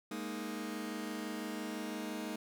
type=chord; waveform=sawtooth; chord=Ab suspended second; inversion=none; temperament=just; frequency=207.7 / 233.6 / 311.5 Hz; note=Ab3 / Bb3 / Eb4; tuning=0 / +4 / +2 cents; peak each=-39 / -39 / -38 dBFS; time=0.11-2.36 s; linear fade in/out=5 ms; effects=none